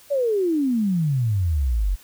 sine exponential sweep, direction down, 587.3 to 43.11 Hz, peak -18 dBFS, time 0.1-1.96 s, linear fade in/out 20 ms, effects white hiss -50 dBFS RMS until 2.03 s

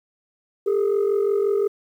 sine tone pair together, 401.4 / 447.1 Hz, G4 / A4, +41 / +28 cents, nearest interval major second, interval 187 cents, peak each -17 / -21 dBFS, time 0.66-1.68 s, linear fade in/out 10 ms, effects tanh soft clip ceiling -15 dBFS + 9-bit

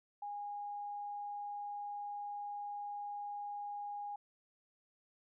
sine tone, 820 Hz, G#5, 22 cents flat, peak -40 dBFS, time 0.22-4.16 s, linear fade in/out 5 ms, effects none

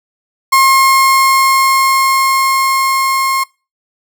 35% pulse tone with level ramp, 1072 Hz, C6, 42 cents sharp, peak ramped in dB -4 to -10 dBFS, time 0.52-3.44 s, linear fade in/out 10 ms, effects noise-tail reverb RT60 0.3 s tail -23 dB re dry

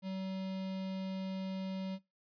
square tone with notch filter, 190 Hz, F#3, 46 cents sharp, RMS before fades -39 dBFS, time 0.02-1.99 s, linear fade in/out 50 ms, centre 1500 Hz, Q 1.4, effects noise-tail reverb RT60 0.2 s tail -20 dB re dry + resampled to 11025 Hz

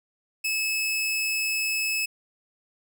sawtooth tone, 2595 Hz, E7, 28 cents flat, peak -21 dBFS, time 0.44-2.06 s, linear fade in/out 10 ms, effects none

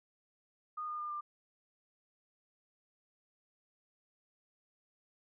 sine tone with pitch steps, 1229 / 1217 / 1205.1 / 1193.3 Hz, D#6 / D#6 / D6 / D6, -22 / -39 / +44 / +27 cents, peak -37 dBFS, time 0.77-1.21 s, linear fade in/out 10 ms, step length 110 ms, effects none

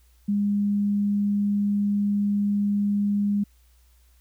sine tone, 203.7 Hz, G#3, 33 cents flat, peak -20 dBFS, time 0.28-3.44 s, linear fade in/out 10 ms, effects added 60 Hz sine -55 dBFS peak until 4.2 s + white hiss -65 dBFS RMS until 4.2 s

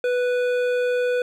sine tone with hard clipping, 493.9 Hz, B4, in tune, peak -21 dBFS, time 0.04-1.22 s, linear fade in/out 2 ms, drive 11 dB, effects none

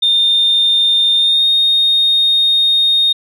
sine tone with pitch glide, 3626 to 3700 Hz, A#7 to A#7, -49 to -14 cents, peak -8 dBFS, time 0.02-3.13 s, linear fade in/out 10 ms, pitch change +35 cents, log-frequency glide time 1.16-1.46 s, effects tanh soft clip ceiling -5 dBFS

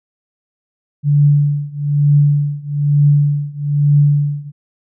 sine tone with tremolo, 145.2 Hz, D3, 19 cents flat, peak -6 dBFS, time 1.03-4.52 s, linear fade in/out 50 ms, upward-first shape triangle, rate 1.1 Hz, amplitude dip 95%, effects none

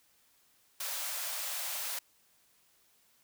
white high-pass noise, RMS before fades -37 dBFS, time 0.8-1.99 s, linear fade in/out 5 ms, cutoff 520 Hz, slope 96 dB/octave, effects white hiss -68 dBFS RMS until 3.23 s

